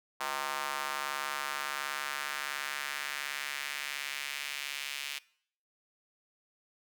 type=tone with high-pass filter sweep; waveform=square; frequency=70.7 Hz; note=C#2; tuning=35 cents sharp; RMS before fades=-37 dBFS; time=0.2-5.19 s; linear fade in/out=10 ms; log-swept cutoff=1000 to 2600 Hz; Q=1.7; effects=noise-tail reverb RT60 0.6 s tail -22 dB re dry